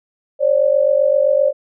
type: tone pair together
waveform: sine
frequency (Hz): 540.3 / 588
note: C#5 / D5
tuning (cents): -44 / +2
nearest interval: minor second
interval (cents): 146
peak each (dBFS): -14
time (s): 0.39-1.53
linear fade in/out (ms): 50
effects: none